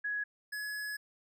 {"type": "tone pair in turn", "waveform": ["sine", "square"], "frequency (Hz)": [1674, 1691.5], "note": ["G#6", "G#6"], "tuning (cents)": [13, 31], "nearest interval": "unison", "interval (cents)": 18, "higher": "second", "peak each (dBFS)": [-32, -37], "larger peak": "first", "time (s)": [[0.04, 0.24], [0.52, 0.97]], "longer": "second", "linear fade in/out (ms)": 10, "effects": []}